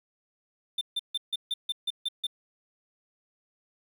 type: tone bursts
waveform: triangle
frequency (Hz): 3572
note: A7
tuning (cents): +25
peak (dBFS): -25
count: 9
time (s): 0.78-2.268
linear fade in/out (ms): 5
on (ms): 32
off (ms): 150
effects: 10-bit